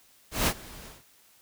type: noise with ADSR envelope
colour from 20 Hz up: pink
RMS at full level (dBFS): -23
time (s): 0.31-1.04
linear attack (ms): 160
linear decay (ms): 62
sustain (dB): -22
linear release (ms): 180
effects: white hiss -60 dBFS RMS until 1.41 s